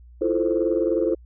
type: chord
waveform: sine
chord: F major seventh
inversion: third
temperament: equal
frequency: 329.6 / 349.2 / 440 / 523.3 Hz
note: E4 / F4 / A4 / C5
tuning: 0 / 0 / 0 / 0 cents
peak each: -24 dBFS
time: 0.21-1.15 s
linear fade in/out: 10 ms
effects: tanh soft clip ceiling -10 dBFS + added 60 Hz sine -44 dBFS peak until 1.25 s